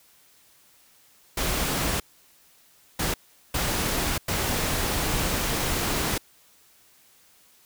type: noise bursts at uneven times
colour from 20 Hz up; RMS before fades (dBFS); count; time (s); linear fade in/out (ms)
pink; -26; 4; 1.37-2 / 2.99-3.14 / 3.54-4.18 / 4.28-6.18; 5
effects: white hiss -58 dBFS RMS until 7.65 s